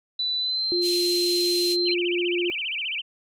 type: tone with pitch glide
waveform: sine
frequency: 3979 to 4122 Hz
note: B7 to C8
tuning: +12 to -27 cents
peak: -23 dBFS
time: 0.19-1.94 s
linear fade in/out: 5 ms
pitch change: +61 cents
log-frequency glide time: 0.38-0.65 s
type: tone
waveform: sine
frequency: 351.6 Hz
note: F4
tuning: 12 cents sharp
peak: -23 dBFS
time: 0.72-2.5 s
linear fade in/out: 0 ms
type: band-pass noise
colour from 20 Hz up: pink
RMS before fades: -33 dBFS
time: 0.81-1.77 s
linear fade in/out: 50 ms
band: 2600 to 13000 Hz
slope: 48 dB/octave
type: tone with vibrato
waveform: sine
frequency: 2678 Hz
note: E7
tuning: 27 cents sharp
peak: -26 dBFS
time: 1.85-3.02 s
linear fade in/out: 20 ms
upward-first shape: sine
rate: 15 Hz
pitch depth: 270 cents each way
effects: none